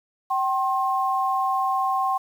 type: tone pair together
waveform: sine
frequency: 769.7 / 1066 Hz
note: G5 / C6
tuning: -32 / +32 cents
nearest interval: tritone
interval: 564 cents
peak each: -23 dBFS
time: 0.3-2.18 s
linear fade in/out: 10 ms
effects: 8-bit